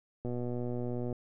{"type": "click train", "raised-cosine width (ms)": 2, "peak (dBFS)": -24, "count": 108, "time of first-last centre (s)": [0.25, 1.127], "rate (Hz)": 122, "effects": []}